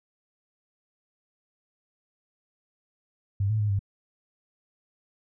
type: tone with pitch steps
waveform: sine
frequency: 99.4 / 108.8 / 104.7 / 99.2 Hz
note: G2 / A2 / G#2 / G2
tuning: +25 / -19 / +15 / +21 cents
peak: -22 dBFS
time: 3.4-3.792 s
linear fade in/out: 5 ms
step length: 98 ms
effects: none